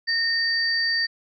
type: tone pair together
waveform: sine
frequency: 1835 / 4633 Hz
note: A#6 / D8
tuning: -28 / -24 cents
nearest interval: octave + major third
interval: 1604 cents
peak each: -23 dBFS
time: 0.07-1.07 s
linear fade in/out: 20 ms
effects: none